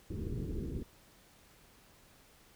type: low-pass noise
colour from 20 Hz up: pink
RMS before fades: -38 dBFS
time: 0.1-0.83 s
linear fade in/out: 5 ms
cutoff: 420 Hz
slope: 48 dB/octave
effects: pink hiss -62 dBFS RMS until 2.55 s